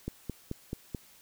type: click train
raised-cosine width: 3 ms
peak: -21 dBFS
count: 5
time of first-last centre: 0.08-0.948 s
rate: 4.61 Hz
effects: white hiss -58 dBFS RMS until 1.21 s